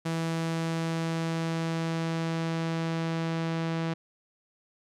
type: tone with low-pass filter sweep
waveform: sawtooth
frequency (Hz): 164.1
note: E3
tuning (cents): -8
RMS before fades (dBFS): -30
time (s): 0.05-3.94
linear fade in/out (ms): 10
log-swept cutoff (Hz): 9100 to 4300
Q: 0.71
effects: none